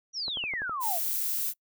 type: exponential sweep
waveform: sine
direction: down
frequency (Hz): 5920 to 622.3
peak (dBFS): -30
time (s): 0.13-1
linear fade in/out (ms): 50
type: clicks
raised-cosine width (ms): 1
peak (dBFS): -27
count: 6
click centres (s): 0.282 / 0.372 / 0.439 / 0.537 / 0.619 / 0.695
type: noise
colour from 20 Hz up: violet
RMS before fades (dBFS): -30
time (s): 0.8-1.54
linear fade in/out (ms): 50
effects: noise-tail reverb RT60 0.1 s tail -26 dB re dry